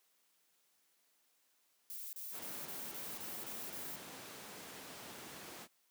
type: noise bursts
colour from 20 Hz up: violet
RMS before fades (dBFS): -46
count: 8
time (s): 1.9-3.957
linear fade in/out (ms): 0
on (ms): 230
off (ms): 31
type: noise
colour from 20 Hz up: pink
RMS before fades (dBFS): -49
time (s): 2.31-5.68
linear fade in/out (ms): 50
effects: white hiss -75 dBFS RMS until 5.9 s + high-pass 200 Hz 12 dB/octave